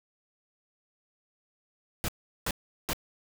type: noise bursts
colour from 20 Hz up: pink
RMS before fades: -30 dBFS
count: 3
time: 2.04-2.932 s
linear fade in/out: 0 ms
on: 44 ms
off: 380 ms
effects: none